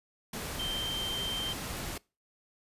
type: tone in noise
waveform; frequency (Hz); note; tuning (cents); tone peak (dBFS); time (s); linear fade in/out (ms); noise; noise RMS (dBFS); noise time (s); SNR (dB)
sine; 3136; G7; 0; -33; 0.59-1.53; 5; pink; -38; 0.33-1.98; +2
effects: noise-tail reverb RT60 0.3 s tail -24 dB re dry + resampled to 32000 Hz